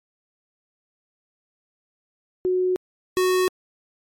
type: tone pair in turn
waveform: sine / square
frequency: 367.1 / 368.9 Hz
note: F#4 / F#4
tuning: -14 / -5 cents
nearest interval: unison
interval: 9 cents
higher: second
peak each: -18 / -18 dBFS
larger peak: neither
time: 2.45-2.76 / 3.17-3.48 s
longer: neither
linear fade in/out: 0 ms
effects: MP3 64 kbps